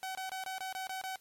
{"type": "tone bursts", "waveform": "sawtooth", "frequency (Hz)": 757, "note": "F#5", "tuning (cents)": 39, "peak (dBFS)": -33, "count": 8, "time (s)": [0.03, 1.158], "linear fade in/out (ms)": 0, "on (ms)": 120, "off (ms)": 24, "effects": ["white hiss -65 dBFS RMS until 1.2 s", "MP3 64 kbps"]}